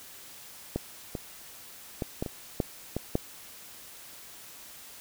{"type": "clicks", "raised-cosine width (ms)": 2, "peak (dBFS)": [-15, -19, -16, -16, -21, -12, -16, -11], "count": 8, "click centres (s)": [0.76, 1.152, 2.022, 2.225, 2.262, 2.602, 2.966, 3.154], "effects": ["white hiss -48 dBFS RMS until 5 s"]}